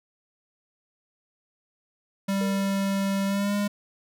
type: tone with pitch glide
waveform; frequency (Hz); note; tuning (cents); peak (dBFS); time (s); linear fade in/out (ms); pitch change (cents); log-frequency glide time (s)
square; 196.2 to 204.1; G3 to G#3; +2 to -30; -24; 2.28-3.68; 10; +68; 3.26-3.55
type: tone with exponential decay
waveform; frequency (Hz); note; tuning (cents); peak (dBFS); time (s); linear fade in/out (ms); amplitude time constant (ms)
triangle; 466.2; A#4; 0; -30; 2.41-3.01; 0; 130
effects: none